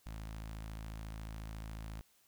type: tone with notch filter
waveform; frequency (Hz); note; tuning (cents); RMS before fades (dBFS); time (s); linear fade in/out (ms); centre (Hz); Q
sawtooth; 54.1; A1; -29; -45; 0.06-2.01; 0; 410; 1.3
effects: white hiss -70 dBFS RMS until 2.27 s